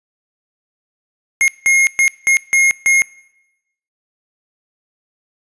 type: tone bursts at uneven times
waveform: square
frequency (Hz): 2147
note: C7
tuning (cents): +44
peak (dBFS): -10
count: 6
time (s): 1.41-1.48 / 1.66-1.87 / 1.99-2.08 / 2.27-2.37 / 2.53-2.71 / 2.86-3.02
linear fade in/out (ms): 0
effects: noise-tail reverb RT60 0.9 s tail -22 dB re dry + resampled to 24000 Hz